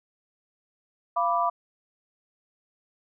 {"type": "chord", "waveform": "sine", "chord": "B diminished", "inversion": "second", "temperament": "equal with one note detuned", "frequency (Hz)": [690.8, 987.8, 1174.7], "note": ["F5", "B5", "D6"], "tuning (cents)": [-19, 0, 0], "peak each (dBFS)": -26, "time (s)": [1.16, 1.5], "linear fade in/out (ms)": 10, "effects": []}